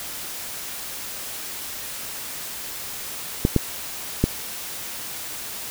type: clicks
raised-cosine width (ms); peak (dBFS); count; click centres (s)
3; -3; 3; 3.451 / 3.563 / 4.24
effects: white hiss -33 dBFS RMS until 5.7 s